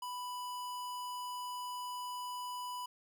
square tone, 990 Hz, B5, 4 cents sharp, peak -40 dBFS, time 0.02-2.86 s, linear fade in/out 5 ms, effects 13-bit

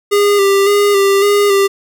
square tone with vibrato, 401.6 Hz, G4, 42 cents sharp, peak -9 dBFS, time 0.11-1.68 s, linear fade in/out 20 ms, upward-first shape square, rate 1.8 Hz, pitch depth 29 cents each way, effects none

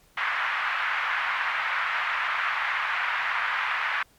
white band-pass noise, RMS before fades -27 dBFS, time 0.17-4.03 s, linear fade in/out 5 ms, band 990 to 2100 Hz, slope 24 dB/octave, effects pink hiss -60 dBFS RMS until 4.18 s + MP3 96 kbps

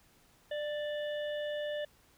harmonic tone with a mistuned harmonic, 587.3 Hz, D5, in tune, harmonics 1 / 3 / 5 / 6, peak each -34 / -44 / -48 / -50 dBFS, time 0.51-1.85 s, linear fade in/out 5 ms, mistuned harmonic 1, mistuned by +20 cents, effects pink hiss -65 dBFS RMS until 2.17 s

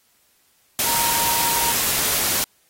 sine tone in noise, 932.3 Hz, A#5, in tune, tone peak -24 dBFS, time 0.86-1.72 s, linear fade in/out 0 ms, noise white, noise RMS -21 dBFS, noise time 0.79-2.44 s, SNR -6 dB, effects white hiss -61 dBFS RMS until 2.69 s + AAC 48 kbps

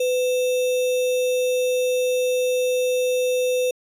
sine tone with sample-and-hold, 503 Hz, B4, 32 cents sharp, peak -18 dBFS, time 0-3.71 s, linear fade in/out 5 ms, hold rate 3150 Hz, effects resampled to 32000 Hz

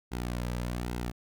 sawtooth tone with flanger, 60.3 Hz, B1, 41 cents flat, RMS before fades -34 dBFS, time 0.11-1.12 s, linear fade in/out 20 ms, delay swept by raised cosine 1.7 to 2.8 ms, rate 1.2 Hz, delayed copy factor -0.5, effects none

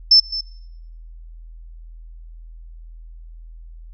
sine tone with echo, 5290 Hz, E8, 5 cents sharp, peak -7 dBFS, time 0.11-0.2 s, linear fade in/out 5 ms, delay 210 ms, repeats 1, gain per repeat -14 dB, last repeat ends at 0.41 s, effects noise-tail reverb RT60 0.8 s tail -23 dB re dry + added 41 Hz sine -36 dBFS peak until 3.93 s

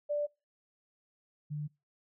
sine tone pair in turn, 587.3 / 148.96 Hz, D5 / D3, 0 / +25 cents, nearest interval 2 octaves, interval 2375 cents, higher first, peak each -29 / -34 dBFS, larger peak first, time 0.09-0.27 / 1.5-1.68 s, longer neither, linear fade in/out 20 ms, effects noise-tail reverb RT60 0.3 s tail -26 dB re dry

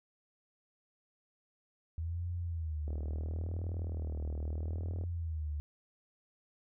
sine tone with vibrato, 80.2 Hz, E2, 47 cents flat, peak -34 dBFS, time 1.98-5.6 s, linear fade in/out 0 ms, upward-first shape sine, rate 0.75 Hz, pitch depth 150 cents each way
click train, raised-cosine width 2 ms, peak -33 dBFS, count 86, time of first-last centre 2.88-5.037 s, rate 39.4 Hz
effects none

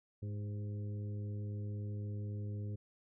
harmonic tone with a mistuned harmonic, 103.83 Hz, G#2, in tune, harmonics 1 / 2 / 3 / 4 / 5, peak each -38 / -49 / -54 / -54 / -59 dBFS, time 0.22-2.76 s, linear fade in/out 10 ms, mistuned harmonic 4, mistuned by -26 cents, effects none

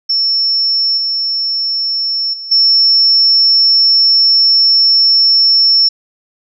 sine tone with level steps, 5400 Hz, E8, 41 cents sharp, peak -10 / -13 / -23 / -6 dBFS, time 0.09-5.89 s, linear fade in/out 10 ms, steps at 0.97 / 2.33 / 2.51 s, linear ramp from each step 10 ms, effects none

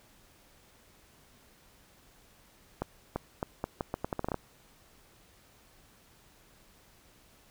accelerating click train, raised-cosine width 1 ms, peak -17 dBFS, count 13, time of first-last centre 2.82-4.343 s, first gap 340 ms, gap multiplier 0.79, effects pink hiss -61 dBFS RMS until 7.5 s

